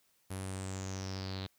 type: tone with low-pass filter sweep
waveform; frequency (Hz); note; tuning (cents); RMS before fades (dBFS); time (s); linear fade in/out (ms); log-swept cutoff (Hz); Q
sawtooth; 95.1; F#2; +48; -40; 0.3-1.47; 10; 11000 to 3900; 7
effects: white hiss -72 dBFS RMS until 1.58 s